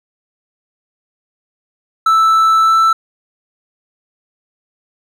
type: tone with pitch glide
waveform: triangle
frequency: 1318.5 to 1326.1 Hz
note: E6 to E6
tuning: 0 to +10 cents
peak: -6 dBFS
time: 2.06-2.93 s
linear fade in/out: 5 ms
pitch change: +10 cents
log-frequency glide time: 2.62-2.75 s
effects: none